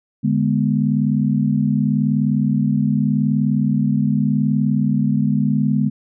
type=chord; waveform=sine; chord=G# diminished; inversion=second; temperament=equal; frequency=146.83 / 207.7 / 246.9 Hz; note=D3 / G#3 / B3; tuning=0 / 0 / 0 cents; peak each=-19 / -18 / -20 dBFS; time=0.23-5.9 s; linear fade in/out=20 ms; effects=none